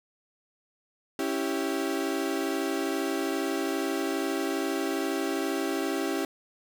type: chord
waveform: 35% pulse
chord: C# diminished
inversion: none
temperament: equal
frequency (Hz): 277.2 / 329.6 / 392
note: C#4 / E4 / G4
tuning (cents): 0 / 0 / 0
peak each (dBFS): -30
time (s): 1.19-6.25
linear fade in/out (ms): 2
effects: none